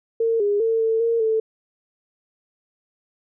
sine tone with pitch steps, 455.7 / 408.9 / 451.9 / 447.7 / 461.4 / 442 Hz, A#4 / G#4 / A4 / A4 / A#4 / A4, -39 / -27 / +46 / +30 / -18 / +8 cents, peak -17 dBFS, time 0.2-1.4 s, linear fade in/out 5 ms, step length 200 ms, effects none

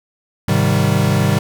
square chord, Ab major seventh, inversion none, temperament equal, 103.83 / 130.81 / 155.56 / 196 Hz, Ab2 / C3 / Eb3 / G3, 0 / 0 / 0 / 0 cents, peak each -19 dBFS, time 0.48-1.39 s, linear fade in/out 5 ms, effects 8-bit

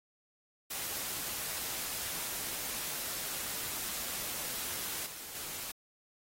white noise with level steps, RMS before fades -38 / -45 / -41 dBFS, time 0.7-5.72 s, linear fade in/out 10 ms, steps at 5.06 / 5.35 s, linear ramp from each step 2 ms, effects AAC 48 kbps

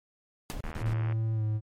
pink noise with exponential decay, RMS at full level -33 dBFS, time 0.5-0.59 s, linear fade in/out 0 ms, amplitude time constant 18 ms
brown noise bursts, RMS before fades -35 dBFS, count 4, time 0.53-0.934 s, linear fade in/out 2 ms, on 77 ms, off 32 ms
click train, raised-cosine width 0.5 ms, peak -26 dBFS, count 39, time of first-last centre 0.64-1.123 s, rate 78.6 Hz
triangle tone with pitch glide, 111.5 to 108.01 Hz, A2 to A2, +23 to -32 cents, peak -24 dBFS, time 0.8-1.61 s, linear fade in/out 50 ms, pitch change -55 cents, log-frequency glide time 1.33-1.43 s
effects MP3 64 kbps

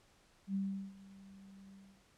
sine tone with ADSR envelope, 195.1 Hz, G3, 8 cents flat, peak -32 dBFS, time 0.47-2.05 s, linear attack 77 ms, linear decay 380 ms, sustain -21 dB, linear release 300 ms, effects pink hiss -68 dBFS RMS until 2.17 s + low-pass 9000 Hz 12 dB/octave

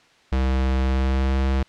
square tone with pitch glide, 65.41 to 66.55 Hz, C2 to C2, 0 to +30 cents, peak -19 dBFS, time 0.32-1.63 s, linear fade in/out 5 ms, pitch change +30 cents, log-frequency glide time 0.81-1.38 s, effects white hiss -55 dBFS RMS until 1.68 s + low-pass 4000 Hz 12 dB/octave

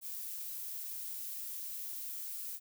violet noise, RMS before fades -42 dBFS, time 0.01-2.6 s, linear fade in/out 50 ms, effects none

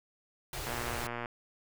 pink band-stop noise, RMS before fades -39 dBFS, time 0.53-1.07 s, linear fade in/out 2 ms, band 150 to 300 Hz, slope 96 dB/octave
click train, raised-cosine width 0.5 ms, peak -22 dBFS, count 71, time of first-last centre 0.67-1.258 s, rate 119 Hz
effects none

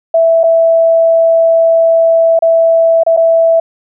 sine tone with dropouts, 659.3 Hz, E5, in tune, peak -5 dBFS, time 0.14-3.6 s, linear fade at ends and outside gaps 5 ms, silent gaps 0.434-0.438 / 2.391-2.422 / 3.035-3.064 / 3.166-3.172 s, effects none

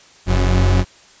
40% pulse tone pair together, 44.91 / 91.7 Hz, F1 / F#2, +49 / -15 cents, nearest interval octave, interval 1236 cents, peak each -14 dBFS, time 0.26-0.85 s, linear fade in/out 50 ms, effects white hiss -47 dBFS RMS until 1.2 s + resampled to 16000 Hz

